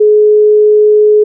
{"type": "tone", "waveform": "sine", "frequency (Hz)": 422.9, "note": "G#4", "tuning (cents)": 31, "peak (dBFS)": -3, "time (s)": [0, 1.24], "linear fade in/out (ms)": 10, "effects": []}